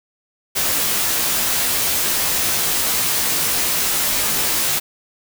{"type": "noise with comb filter", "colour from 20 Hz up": "white", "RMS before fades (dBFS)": -19, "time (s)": [0.55, 4.8], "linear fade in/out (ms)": 20, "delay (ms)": 16, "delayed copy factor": -0.7, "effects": []}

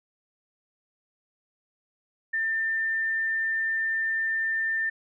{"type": "tone", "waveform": "sine", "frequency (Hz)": 1794, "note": "A6", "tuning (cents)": 33, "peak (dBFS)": -24, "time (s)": [2.33, 4.9], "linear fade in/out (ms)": 10, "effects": []}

